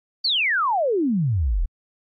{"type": "exponential sweep", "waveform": "sine", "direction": "down", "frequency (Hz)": [4699, 34.65], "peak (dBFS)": -18, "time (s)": [0.24, 1.66], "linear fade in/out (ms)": 10, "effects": ["AAC 48 kbps"]}